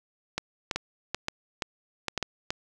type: clicks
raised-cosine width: 0.2 ms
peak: -11 dBFS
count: 10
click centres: 0.38 / 0.712 / 0.76 / 1.146 / 1.284 / 1.622 / 2.083 / 2.177 / 2.227 / 2.505 s
effects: none